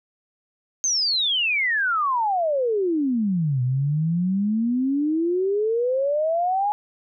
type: exponential two-way sweep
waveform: sine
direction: down then up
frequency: 6440 to 122.9 to 843 Hz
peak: -19 dBFS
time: 0.84-6.72 s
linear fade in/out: 0 ms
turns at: 3.62 s
effects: none